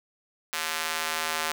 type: tone with high-pass filter sweep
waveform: square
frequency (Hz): 79.6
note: D#2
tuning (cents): +40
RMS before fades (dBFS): -30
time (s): 0.53-1.52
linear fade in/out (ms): 0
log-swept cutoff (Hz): 1500 to 1000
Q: 0.76
effects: none